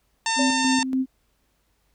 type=harmonic tone; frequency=902 Hz; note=A5; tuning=43 cents sharp; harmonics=1 / 2 / 3 / 4 / 5 / 6 / 7 / 8 / 9; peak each=-25 / -28 / -30 / -31 / -32 / -33 / -33 / -34 / -35 dBFS; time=0.26-0.83 s; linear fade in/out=2 ms
type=tone with tremolo; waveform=sine; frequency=261.3 Hz; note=C4; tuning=2 cents flat; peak=-19 dBFS; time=0.36-1.06 s; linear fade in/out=50 ms; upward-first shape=square; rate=3.5 Hz; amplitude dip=50%
type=tone with exponential decay; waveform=sine; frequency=574 Hz; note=D5; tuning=40 cents flat; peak=-24 dBFS; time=0.39-0.73 s; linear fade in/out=2 ms; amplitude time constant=72 ms
effects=added 50 Hz sine -69 dBFS peak until 1.94 s + pink hiss -69 dBFS RMS until 1.94 s